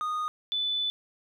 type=tone pair in turn; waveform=triangle / sine; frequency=1235 / 3493 Hz; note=D#6 / A7; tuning=-13 / -13 cents; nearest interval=octave + tritone; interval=1800 cents; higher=second; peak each=-26 dBFS; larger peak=neither; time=0.01-0.28 / 0.52-0.9 s; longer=second; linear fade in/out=0 ms; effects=none